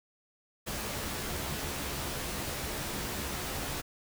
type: noise with comb filter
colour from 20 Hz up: pink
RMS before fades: -36 dBFS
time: 0.66-3.82 s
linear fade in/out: 20 ms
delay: 14 ms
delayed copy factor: +0.5
effects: none